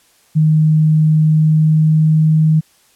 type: tone with pitch glide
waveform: sine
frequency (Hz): 155.56 to 156.82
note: D#3 to D#3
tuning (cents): 0 to +14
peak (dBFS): -8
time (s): 0.35-2.61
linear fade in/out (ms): 20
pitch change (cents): +14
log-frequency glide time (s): 1.24-2.42
effects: white hiss -53 dBFS RMS until 2.95 s + low-pass 12000 Hz 12 dB/octave